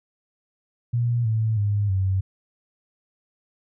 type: tone with pitch steps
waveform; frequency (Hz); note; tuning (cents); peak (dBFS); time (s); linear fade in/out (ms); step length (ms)
sine; 119.3 / 110.67 / 102.66 / 95.24; A#2 / A2 / G#2 / G2; +41 / +11 / -20 / -49; -19; 0.93-2.21; 10; 320
effects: none